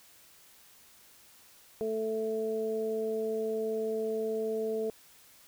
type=harmonic tone; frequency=220.3 Hz; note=A3; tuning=2 cents sharp; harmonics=1 / 2 / 3; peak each=-39 / -30 / -40 dBFS; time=1.81-4.9 s; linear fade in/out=0 ms; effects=white hiss -58 dBFS RMS until 5.47 s